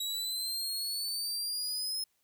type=exponential sweep; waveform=sawtooth; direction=up; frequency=3855 to 5180 Hz; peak=-30 dBFS; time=0-2.04 s; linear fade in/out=5 ms; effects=white hiss -75 dBFS RMS until 2.23 s